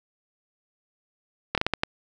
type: slowing click train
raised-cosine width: 0.3 ms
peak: -6 dBFS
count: 6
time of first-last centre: 1.55-1.835 s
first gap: 27 ms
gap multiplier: 1.38
effects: none